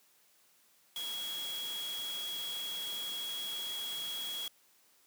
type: tone in noise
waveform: sine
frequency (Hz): 3322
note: G#7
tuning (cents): 0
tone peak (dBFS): -37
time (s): 0.96-4.48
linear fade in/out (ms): 2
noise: white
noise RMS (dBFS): -45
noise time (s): 0.96-4.48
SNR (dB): +5
effects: white hiss -67 dBFS RMS until 5.06 s + high-pass 150 Hz 12 dB/octave